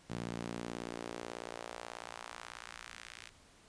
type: tone with high-pass filter sweep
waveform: sawtooth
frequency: 58.27 Hz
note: A#1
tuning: in tune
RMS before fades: -45 dBFS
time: 0.09-3.3 s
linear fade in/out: 20 ms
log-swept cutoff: 150 to 2200 Hz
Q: 1.2
effects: pink hiss -62 dBFS RMS until 3.68 s + resampled to 22050 Hz